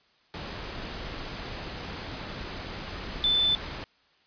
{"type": "tone in noise", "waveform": "sine", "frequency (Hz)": 3520, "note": "A7", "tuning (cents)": 0, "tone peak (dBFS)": -21, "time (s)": [3.24, 3.55], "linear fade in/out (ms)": 0, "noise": "pink", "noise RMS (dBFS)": -37, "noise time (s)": [0.34, 3.84], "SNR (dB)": 13, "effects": ["white hiss -64 dBFS RMS until 4.26 s", "resampled to 11025 Hz"]}